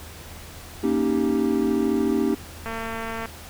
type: chord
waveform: triangle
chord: Eb dominant seventh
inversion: second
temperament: equal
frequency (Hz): 233.1 / 277.2 / 311.1 / 392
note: Bb3 / Db4 / Eb4 / G4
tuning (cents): 0 / 0 / 0 / 0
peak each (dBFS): -23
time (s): 0.83-2.35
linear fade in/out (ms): 10
type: click train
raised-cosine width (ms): 0.5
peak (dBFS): -17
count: 136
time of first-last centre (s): 2.66-3.257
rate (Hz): 226
effects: added 81 Hz sine -43 dBFS peak until 3.49 s + pink hiss -42 dBFS RMS until 3.49 s